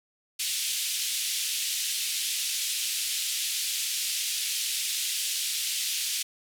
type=band-pass noise; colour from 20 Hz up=pink; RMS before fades=-30 dBFS; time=0.39-6.23 s; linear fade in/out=10 ms; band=2800 to 13000 Hz; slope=24 dB/octave; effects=none